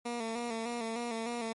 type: tone with vibrato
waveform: 15% pulse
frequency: 231.9 Hz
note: A#3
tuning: 9 cents flat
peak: -28 dBFS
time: 0.05-1.53 s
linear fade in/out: 10 ms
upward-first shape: square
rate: 3.3 Hz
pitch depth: 48 cents each way
effects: MP3 48 kbps